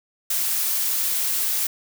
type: noise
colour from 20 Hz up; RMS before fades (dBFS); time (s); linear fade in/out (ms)
blue; -23; 0.3-1.67; 5
effects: none